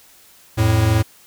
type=tone pair together; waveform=square; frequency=87.23 / 110 Hz; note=F2 / A2; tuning=-2 / 0 cents; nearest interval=major third; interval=402 cents; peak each=-20 / -15 dBFS; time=0.57-1.03 s; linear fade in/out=20 ms; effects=white hiss -49 dBFS RMS until 1.26 s